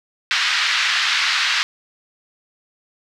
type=band-pass noise; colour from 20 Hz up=pink; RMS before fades=-19 dBFS; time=0.31-1.63 s; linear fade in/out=0 ms; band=1400 to 4900 Hz; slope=24 dB/octave; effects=none